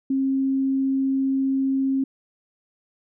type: tone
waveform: sine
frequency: 268.5 Hz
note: C4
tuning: 45 cents sharp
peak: -19 dBFS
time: 0.1-2.04 s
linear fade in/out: 5 ms
effects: none